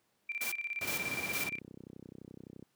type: tone with tremolo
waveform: sine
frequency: 2358 Hz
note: D7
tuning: 6 cents sharp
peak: -33 dBFS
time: 0.29-1.59 s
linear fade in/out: 5 ms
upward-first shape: square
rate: 17 Hz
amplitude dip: 75%
type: noise bursts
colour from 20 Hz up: white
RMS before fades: -38 dBFS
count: 3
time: 0.41-1.44 s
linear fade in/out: 5 ms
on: 110 ms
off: 350 ms
type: noise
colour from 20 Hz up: pink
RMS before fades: -40 dBFS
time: 0.81-1.49 s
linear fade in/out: 2 ms
type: click train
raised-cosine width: 3 ms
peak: -33 dBFS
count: 50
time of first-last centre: 1.08-2.626 s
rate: 31.7 Hz
effects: pink hiss -75 dBFS RMS until 2.75 s + high-pass 150 Hz 12 dB/octave